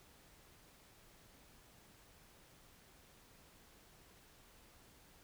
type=silence; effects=pink hiss -64 dBFS RMS until 5.23 s